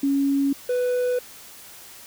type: tone pair in turn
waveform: sine / triangle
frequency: 277.7 / 495.9 Hz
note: C#4 / B4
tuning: +3 / +7 cents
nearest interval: minor seventh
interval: 1004 cents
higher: second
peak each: -18 dBFS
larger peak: neither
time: 0.03-0.53 / 0.69-1.19 s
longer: neither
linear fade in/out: 5 ms
effects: white hiss -44 dBFS RMS until 2.06 s